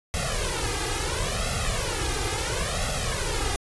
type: noise with flanger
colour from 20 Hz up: pink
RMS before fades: -27 dBFS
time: 0.14-3.56 s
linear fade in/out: 0 ms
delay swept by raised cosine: 1.5 to 2.49 ms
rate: 0.73 Hz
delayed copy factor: +1
effects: resampled to 24000 Hz